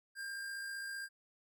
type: tone with amplitude modulation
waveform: square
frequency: 1600 Hz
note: G6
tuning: 35 cents sharp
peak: -40 dBFS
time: 0.15-1.09 s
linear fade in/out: 50 ms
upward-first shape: sine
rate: 55.4 Hz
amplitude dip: 30%
effects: none